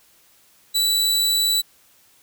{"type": "tone", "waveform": "sawtooth", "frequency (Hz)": 3951, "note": "B7", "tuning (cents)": 0, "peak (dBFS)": -14, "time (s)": [0.74, 1.62], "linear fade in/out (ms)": 20, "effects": ["white hiss -56 dBFS RMS until 2.22 s"]}